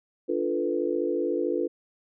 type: chord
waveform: sine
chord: B half-diminished seventh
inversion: first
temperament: equal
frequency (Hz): 293.7 / 349.2 / 440 / 493.9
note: D4 / F4 / A4 / B4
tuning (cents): 0 / 0 / 0 / 0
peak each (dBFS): -31 / -28 / -30 / -30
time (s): 0.28-1.68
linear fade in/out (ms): 20
effects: none